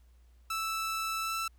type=tone with pitch glide; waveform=sawtooth; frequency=1318.5 to 1328.4 Hz; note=E6 to E6; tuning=0 to +13 cents; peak=-28 dBFS; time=0.5-1.48 s; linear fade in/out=5 ms; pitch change=+13 cents; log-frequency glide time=1.21-1.35 s; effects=added 60 Hz sine -57 dBFS peak until 1.58 s + pink hiss -73 dBFS RMS until 1.58 s